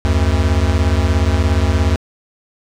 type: beating tone pair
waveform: square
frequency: 73.42 / 90.42 Hz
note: D2 / F#2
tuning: 0 / -39 cents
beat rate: 17 Hz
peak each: -15 / -16 dBFS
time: 0.05-1.96 s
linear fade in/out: 0 ms
effects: low-pass 7000 Hz 12 dB/octave + 7-bit